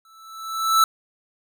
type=tone with exponential growth; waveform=square; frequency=1318.5 Hz; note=E6; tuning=in tune; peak=-12 dBFS; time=0.05-0.84 s; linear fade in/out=2 ms; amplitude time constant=170 ms; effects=none